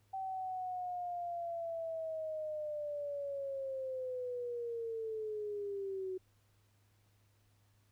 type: linear sweep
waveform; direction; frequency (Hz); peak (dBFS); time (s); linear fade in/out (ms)
sine; down; 771 to 370; -37; 0.13-6.18; 10
effects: added 102 Hz sine -69 dBFS peak until 7.91 s + pink hiss -75 dBFS RMS until 7.91 s